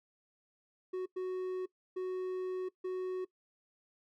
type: tone bursts at uneven times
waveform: triangle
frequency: 370 Hz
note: F#4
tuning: in tune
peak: -32 dBFS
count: 4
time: 0.93-1.06 / 1.16-1.66 / 1.96-2.69 / 2.84-3.25 s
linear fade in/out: 10 ms
effects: noise-tail reverb RT60 0.1 s tail -20 dB re dry